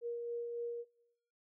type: tone with tremolo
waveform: sine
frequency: 472.5 Hz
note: A#4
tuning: 23 cents sharp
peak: -36 dBFS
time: 0.01-0.85 s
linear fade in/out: 50 ms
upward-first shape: sine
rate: 3.6 Hz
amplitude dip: 30%
effects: noise-tail reverb RT60 0.9 s tail -24 dB re dry